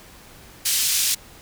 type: band-pass noise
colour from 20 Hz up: white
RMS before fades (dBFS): -21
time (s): 0.65-1.15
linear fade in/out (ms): 10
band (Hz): 3200 to 10000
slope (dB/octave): 12
effects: pink hiss -46 dBFS RMS until 1.41 s